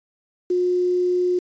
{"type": "tone with quantisation", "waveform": "sine", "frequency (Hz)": 359.6, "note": "F#4", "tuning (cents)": -49, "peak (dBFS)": -17, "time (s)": [0.5, 1.39], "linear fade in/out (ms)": 5, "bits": 7, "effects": ["resampled to 16000 Hz"]}